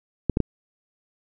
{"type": "clicks", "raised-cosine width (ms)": 3, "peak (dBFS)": -7, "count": 3, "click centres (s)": [0.297, 0.371, 0.403], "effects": []}